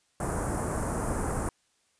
pink band-stop noise, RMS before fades -30 dBFS, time 0.2-1.49 s, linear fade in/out 2 ms, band 1400 to 9100 Hz, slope 24 dB/octave, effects white hiss -70 dBFS RMS until 1.99 s + resampled to 22050 Hz

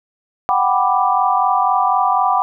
sine chord, G major seventh, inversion third, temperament equal with one note detuned, 740 / 784 / 987.8 / 1178.1 Hz, F#5 / G5 / B5 / D6, 0 / 0 / 0 / +5 cents, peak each -18 dBFS, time 0.49-2.42 s, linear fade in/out 0 ms, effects none

